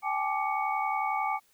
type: tone cluster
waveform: sine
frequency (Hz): 784 / 855 / 1175 / 2232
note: G5 / A5 / D6 / C#7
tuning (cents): 0 / -50 / +1 / +11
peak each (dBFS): -32 / -31 / -32 / -36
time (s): 0.02-1.4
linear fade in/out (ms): 50
effects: white hiss -66 dBFS RMS until 1.53 s